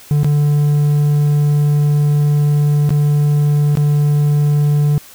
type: tone with dropouts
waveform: triangle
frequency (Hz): 146.83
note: D3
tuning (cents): 0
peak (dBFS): -8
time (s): 0.11-4.98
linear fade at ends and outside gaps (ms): 0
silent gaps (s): 0.233-0.245 / 2.893-2.905 / 3.753-3.772
effects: white hiss -40 dBFS RMS until 5.14 s